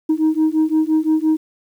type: beating tone pair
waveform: sine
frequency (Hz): 311.1 / 316.9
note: D#4 / D#4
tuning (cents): 0 / +32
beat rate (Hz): 5.8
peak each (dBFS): -15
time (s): 0.09-1.37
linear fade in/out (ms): 10
effects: tanh soft clip ceiling -10 dBFS + 8-bit